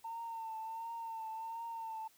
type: tone with vibrato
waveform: sine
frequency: 904 Hz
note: A5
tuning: 47 cents sharp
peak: -39 dBFS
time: 0.04-2.08 s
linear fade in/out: 10 ms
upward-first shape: triangle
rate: 1.4 Hz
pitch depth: 45 cents each way
effects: tanh soft clip ceiling -36 dBFS + white hiss -67 dBFS RMS until 2.17 s